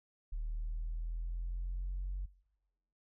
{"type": "exponential sweep", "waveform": "sine", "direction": "up", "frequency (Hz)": [37.93, 46.92], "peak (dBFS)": -34, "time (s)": [0.32, 2.26], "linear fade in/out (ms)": 10, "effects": ["noise-tail reverb RT60 1.0 s tail -23 dB re dry", "tanh soft clip ceiling -32 dBFS"]}